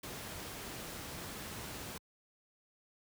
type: noise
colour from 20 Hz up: pink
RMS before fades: -44 dBFS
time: 0.03-1.98 s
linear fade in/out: 5 ms
effects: high-pass 60 Hz 12 dB/octave